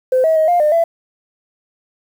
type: tone with pitch steps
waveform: sine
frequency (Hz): 514 / 641 / 630 / 703 / 603 / 669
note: C5 / E5 / D#5 / F5 / D5 / E5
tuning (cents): -31 / -49 / +21 / +11 / +46 / +25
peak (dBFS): -9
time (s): 0.12-0.84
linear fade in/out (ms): 5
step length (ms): 120
effects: tanh soft clip ceiling -6 dBFS + 7-bit